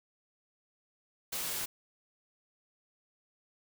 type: noise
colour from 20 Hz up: white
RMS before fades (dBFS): -36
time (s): 1.32-1.66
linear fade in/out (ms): 10
effects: none